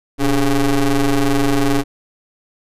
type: ring-modulated tone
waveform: 35% pulse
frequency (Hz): 136.7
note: C#3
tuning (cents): -24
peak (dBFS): -8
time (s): 0.18-1.84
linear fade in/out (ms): 50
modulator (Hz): 148
effects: resampled to 32000 Hz